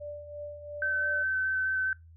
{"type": "tone with tremolo", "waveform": "sine", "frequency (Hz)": 587.3, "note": "D5", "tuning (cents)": 0, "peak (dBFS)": -35, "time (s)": [0, 1.24], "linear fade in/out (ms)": 20, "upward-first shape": "triangle", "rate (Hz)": 2.9, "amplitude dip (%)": 65}
{"type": "tone with vibrato", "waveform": "sine", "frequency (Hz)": 1533, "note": "G6", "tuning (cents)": -39, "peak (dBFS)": -26, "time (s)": [0.82, 1.93], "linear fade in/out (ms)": 2, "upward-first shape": "square", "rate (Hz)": 4.8, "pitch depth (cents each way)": 8}
{"effects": ["noise-tail reverb RT60 0.2 s tail -23 dB re dry", "added 82 Hz sine -50 dBFS peak until 2.16 s"]}